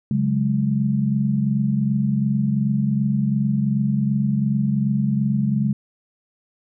sine chord, C# suspended fourth, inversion none, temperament equal, 138.59 / 185 / 207.7 Hz, C#3 / F#3 / G#3, 0 / 0 / 0 cents, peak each -21 / -26 / -20 dBFS, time 0.11-5.73 s, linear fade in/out 2 ms, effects none

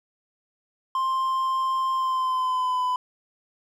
triangle tone with pitch glide, 1051 to 1003 Hz, C6 to B5, +7 to +26 cents, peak -20 dBFS, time 0.95-2.96 s, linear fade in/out 2 ms, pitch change -81 cents, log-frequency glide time 1.93-2.84 s, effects none

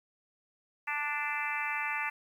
harmonic tone, 293.7 Hz, D4, in tune, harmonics 3 / 4 / 5 / 6 / 7 / 8 / 9, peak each -38 / -40 / -41 / -38 / -37 / -39 / -39 dBFS, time 0.87-2.1 s, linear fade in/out 10 ms, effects 10-bit

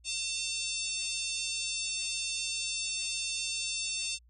harmonic tone, 899 Hz, A5, 37 cents sharp, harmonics 3 / 4 / 5 / 6 / 7 / 8 / 9 / 10, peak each -38 / -39 / -40 / -41 / -41 / -42 / -43 / -43 dBFS, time 0.04-4.19 s, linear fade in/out 50 ms, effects added 59 Hz sine -58 dBFS peak until 4.29 s

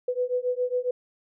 sine beating tone pair, 493.9 / 501.2 Hz, B4 / B4, 0 / +25 cents, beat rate 7.3 Hz, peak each -27 dBFS, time 0.08-0.91 s, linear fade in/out 5 ms, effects none

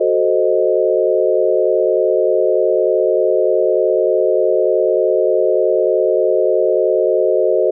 sine chord, F# diminished seventh, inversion none, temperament equal, 370 / 440 / 523.3 / 622.3 Hz, F#4 / A4 / C5 / Eb5, 0 / 0 / 0 / 0 cents, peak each -17 dBFS, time 0-7.71 s, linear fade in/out 10 ms, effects none

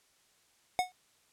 square tone with exponential decay, 732 Hz, F#5, 19 cents flat, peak -23 dBFS, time 0.79-0.92 s, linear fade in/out 0 ms, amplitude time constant 28 ms, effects white hiss -68 dBFS RMS until 1.32 s + low-pass 10000 Hz 12 dB/octave

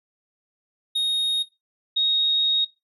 triangle / sine tone pair in turn, 3729 / 3749 Hz, A#7 / A#7, 0 / +9 cents, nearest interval unison, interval 9 cents, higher second, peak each -18 dBFS, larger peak neither, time 0.95-1.43 / 1.96-2.65 s, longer second, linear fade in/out 10 ms, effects noise-tail reverb RT60 0.2 s tail -17 dB re dry + resampled to 32000 Hz

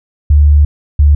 sine tone pair in turn, 73.42 / 72.95 Hz, D2 / D2, 0 / -11 cents, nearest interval unison, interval 11 cents, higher first, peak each -3 dBFS, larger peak neither, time 0.3-0.65 / 0.99-1.15 s, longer first, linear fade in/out 5 ms, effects none

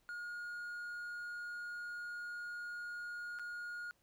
triangle tone with dropouts, 1432 Hz, F6, 43 cents sharp, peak -40 dBFS, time 0.09-3.91 s, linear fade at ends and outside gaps 0 ms, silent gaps 3.388-3.395 s, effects pink hiss -75 dBFS RMS until 4.02 s

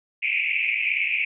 white band-pass noise, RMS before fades -24 dBFS, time 0.22-1.25 s, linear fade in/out 10 ms, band 2200 to 2600 Hz, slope 96 dB/octave, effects none

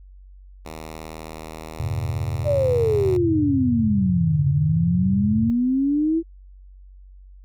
5% pulse tone, 79.2 Hz, D#2, 31 cents sharp, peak -23 dBFS, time 0.65-3.17 s, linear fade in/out 5 ms
sine chord, F minor, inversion none, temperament equal, 87.31 / 103.83 / 130.81 Hz, F2 / Ab2 / C3, 0 / 0 / 0 cents, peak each -27 dBFS, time 1.8-5.5 s, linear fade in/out 0 ms
sine exponential two-way sweep, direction down then up, 606 to 139.7 to 335.8 Hz, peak -17 dBFS, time 2.44-6.23 s, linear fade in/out 50 ms, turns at 4.47 s
effects added 47 Hz sine -42 dBFS peak until 7.44 s

